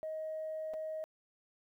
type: tone with dropouts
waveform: sine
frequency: 629 Hz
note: D#5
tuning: 19 cents sharp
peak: -36 dBFS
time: 0.03-1.04 s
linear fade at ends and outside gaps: 0 ms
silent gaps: 0.736-0.74 s
effects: tanh soft clip ceiling -33 dBFS + 12-bit